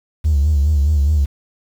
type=tone with vibrato; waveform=triangle; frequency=73.42 Hz; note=D2; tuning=in tune; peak=-8 dBFS; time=0.24-1.26 s; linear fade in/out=20 ms; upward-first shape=sine; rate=4.8 Hz; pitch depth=100 cents each way; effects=tanh soft clip ceiling -8 dBFS + 7-bit